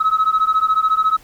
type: beating tone pair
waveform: sine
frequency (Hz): 1278 / 1292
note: D#6 / E6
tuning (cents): +46 / -35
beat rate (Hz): 14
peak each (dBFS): -15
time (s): 0-1.17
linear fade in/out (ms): 10
effects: tanh soft clip ceiling -9 dBFS + pink hiss -48 dBFS RMS until 1.23 s